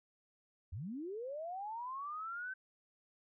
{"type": "linear sweep", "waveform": "sine", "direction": "up", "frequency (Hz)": [72, 1549], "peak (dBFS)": -40, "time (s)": [0.72, 2.54], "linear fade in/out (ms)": 10, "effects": []}